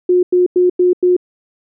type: tone bursts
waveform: sine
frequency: 360 Hz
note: F#4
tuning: 47 cents flat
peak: -8 dBFS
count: 5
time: 0.09-1.166 s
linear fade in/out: 5 ms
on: 140 ms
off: 94 ms
effects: none